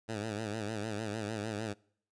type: tone with vibrato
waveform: 10% pulse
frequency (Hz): 107.4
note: A2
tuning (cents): -41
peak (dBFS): -27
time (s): 0.08-1.74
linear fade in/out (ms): 20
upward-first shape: sine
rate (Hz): 6.6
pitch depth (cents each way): 94
effects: noise-tail reverb RT60 0.6 s tail -25 dB re dry + resampled to 22050 Hz